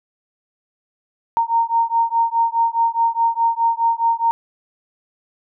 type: beating tone pair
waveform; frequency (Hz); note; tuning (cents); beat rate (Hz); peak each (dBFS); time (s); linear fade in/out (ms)
sine; 920 / 924.8; A#5 / A#5; -23 / -14; 4.8; -18; 1.37-4.31; 0
effects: none